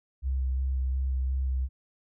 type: tone with vibrato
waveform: sine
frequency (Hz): 65.41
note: C2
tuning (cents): 0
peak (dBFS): -25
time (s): 0.22-1.69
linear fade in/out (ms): 50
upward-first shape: square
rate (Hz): 2.8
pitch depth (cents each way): 15
effects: none